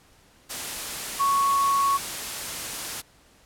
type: tone in noise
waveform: sine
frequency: 1108.7 Hz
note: C#6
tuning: in tune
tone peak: -19 dBFS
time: 1.19-1.98 s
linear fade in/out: 20 ms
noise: white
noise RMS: -32 dBFS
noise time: 0.49-3.02 s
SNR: +10 dB
effects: pink hiss -57 dBFS RMS until 3.45 s + low-pass 12000 Hz 12 dB/octave